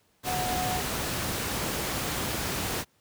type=tone in noise; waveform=sine; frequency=733 Hz; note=F#5; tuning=16 cents flat; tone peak=-30 dBFS; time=0.24-0.83 s; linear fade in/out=50 ms; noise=pink; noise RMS=-30 dBFS; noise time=0.23-2.85 s; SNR=-3 dB; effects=pink hiss -67 dBFS RMS until 3 s + high-pass 60 Hz 12 dB/octave